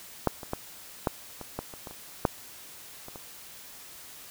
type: clicks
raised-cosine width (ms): 1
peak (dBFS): -8 / -25 / -15 / -10 / -24 / -17 / -28 / -25 / -30 / -7 / -28 / -27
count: 12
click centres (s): 0.273 / 0.432 / 0.534 / 1.072 / 1.413 / 1.59 / 1.738 / 1.872 / 1.91 / 2.252 / 3.084 / 3.158
effects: white hiss -47 dBFS RMS until 4.3 s